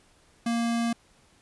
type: tone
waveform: square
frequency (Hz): 233.1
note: A#3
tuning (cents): 0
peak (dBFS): -25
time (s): 0.46-0.93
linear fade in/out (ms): 5
effects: pink hiss -61 dBFS RMS until 1.41 s + resampled to 24000 Hz